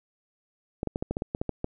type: clicks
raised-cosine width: 2 ms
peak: -15 dBFS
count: 11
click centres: 0.831 / 0.873 / 0.959 / 1.025 / 1.11 / 1.169 / 1.221 / 1.349 / 1.415 / 1.493 / 1.644 s
effects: none